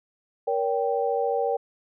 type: chord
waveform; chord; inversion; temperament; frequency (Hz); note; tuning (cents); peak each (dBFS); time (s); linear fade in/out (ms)
sine; G diminished; first; just; 470.4 / 564.5 / 784; Bb4 / Db5 / G5; +16 / +31 / 0; -25 / -28 / -27; 0.47-1.57; 10
effects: none